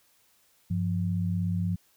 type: tone pair together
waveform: sine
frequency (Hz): 98 / 174.62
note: G2 / F3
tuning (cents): 0 / 0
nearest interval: minor seventh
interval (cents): 1000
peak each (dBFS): -28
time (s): 0.7-1.76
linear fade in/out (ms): 10
effects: white hiss -65 dBFS RMS until 1.96 s